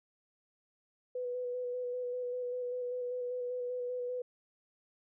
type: tone with vibrato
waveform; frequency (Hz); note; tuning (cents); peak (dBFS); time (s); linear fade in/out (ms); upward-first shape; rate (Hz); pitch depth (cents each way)
sine; 495.2; B4; +5; -34; 1.15-4.22; 5; square; 5.1; 16
effects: none